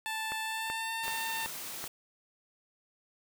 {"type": "tone with pitch glide", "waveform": "15% pulse", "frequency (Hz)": [880, 902.1], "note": ["A5", "A5"], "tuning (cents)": [0, 43], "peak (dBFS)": -27, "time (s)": [0.06, 1.46], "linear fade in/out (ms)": 0, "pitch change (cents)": 43, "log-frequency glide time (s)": [0.43, 0.91]}
{"type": "click train", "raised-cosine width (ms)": 0.5, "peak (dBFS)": -24, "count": 5, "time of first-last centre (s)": [0.32, 1.841], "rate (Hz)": 2.63}
{"type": "high-pass noise", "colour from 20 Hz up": "white", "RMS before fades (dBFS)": -41, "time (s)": [1.03, 1.88], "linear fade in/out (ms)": 5, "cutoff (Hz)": 100, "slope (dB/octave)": 96}
{"effects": []}